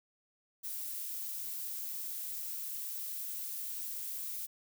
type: noise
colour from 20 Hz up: violet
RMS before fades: -40 dBFS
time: 0.63-4.47 s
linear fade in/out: 20 ms
effects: none